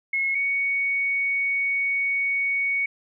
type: tone pair in turn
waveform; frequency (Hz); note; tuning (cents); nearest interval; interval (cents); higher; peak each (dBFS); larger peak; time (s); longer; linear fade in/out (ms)
sine; 2175 / 2230; C#7 / C#7; -33 / +10; unison; 43; second; -21; neither; 0.13-0.35 / 0.35-2.86; second; 5
effects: none